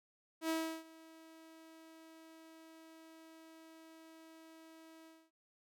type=tone with ADSR envelope; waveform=sawtooth; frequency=322.9 Hz; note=E4; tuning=36 cents flat; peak=-29 dBFS; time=0.41-5.31 s; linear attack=83 ms; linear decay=340 ms; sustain=-23 dB; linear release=250 ms; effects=none